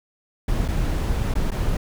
brown noise with dropouts, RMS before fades -22 dBFS, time 0.48-1.77 s, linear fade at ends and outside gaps 5 ms, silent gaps 0.68-0.684 / 1.34-1.352 / 1.506-1.516 s, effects none

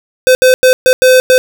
square tone bursts at uneven times, 512 Hz, C5, 38 cents flat, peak -4 dBFS, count 6, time 0.27-0.35 / 0.42-0.54 / 0.63-0.73 / 0.86-0.93 / 1.02-1.2 / 1.3-1.38 s, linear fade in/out 0 ms, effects none

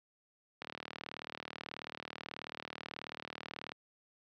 click train, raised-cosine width 0.3 ms, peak -25 dBFS, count 120, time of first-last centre 0.62-3.719 s, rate 38.4 Hz, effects high-pass 150 Hz 12 dB/octave

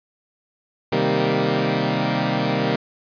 15% pulse chord, C minor seventh, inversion none, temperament equal, 130.81 / 155.56 / 196 / 233.1 Hz, C3 / Eb3 / G3 / Bb3, 0 / 0 / 0 / 0 cents, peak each -18 dBFS, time 0.92-2.76 s, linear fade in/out 5 ms, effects resampled to 11025 Hz + 8-bit

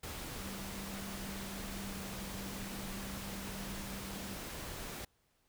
sine tone in noise, 196 Hz, G3, in tune, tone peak -45 dBFS, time 0.41-4.35 s, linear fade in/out 5 ms, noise pink, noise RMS -44 dBFS, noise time 0.03-5.05 s, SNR -4 dB, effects pink hiss -75 dBFS RMS until 5.48 s

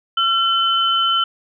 sine tone pair together, 1357 / 3046 Hz, E6 / F#7, +50 / +50 cents, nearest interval octave + major second, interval 1400 cents, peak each -17 dBFS, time 0.17-1.24 s, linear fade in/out 5 ms, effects none

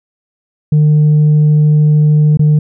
sine tone with dropouts, 151.1 Hz, D3, 50 cents sharp, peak -3 dBFS, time 0.72-2.59 s, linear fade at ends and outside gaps 5 ms, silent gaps 2.372-2.393 s, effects tanh soft clip ceiling -4 dBFS

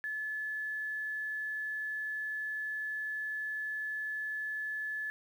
sine tone with quantisation, 1724 Hz, A6, 36 cents flat, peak -34 dBFS, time 0.04-5.1 s, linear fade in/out 0 ms, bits 10, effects none

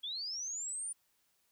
sine linear sweep, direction up, 3275 to 9400 Hz, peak -37 dBFS, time 0.03-0.93 s, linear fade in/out 10 ms, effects white hiss -75 dBFS RMS until 1.51 s

